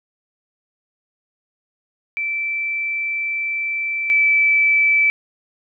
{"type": "tone pair in turn", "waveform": "sine", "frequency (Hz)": [2330, 2314], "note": ["D7", "D7"], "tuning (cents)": [-14, -26], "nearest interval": "unison", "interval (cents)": 12, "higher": "first", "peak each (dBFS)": [-20, -12], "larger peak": "second", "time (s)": [[2.17, 4.1], [4.1, 5.1]], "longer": "first", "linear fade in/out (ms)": 0, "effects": []}